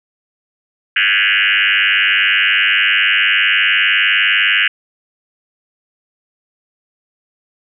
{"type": "tone with frequency modulation", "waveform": "sine", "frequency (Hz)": 2245, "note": "C#7", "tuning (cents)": 21, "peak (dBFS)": -10, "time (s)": [0.96, 4.68], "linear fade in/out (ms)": 5, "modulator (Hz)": 99.8, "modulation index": 7.4, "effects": []}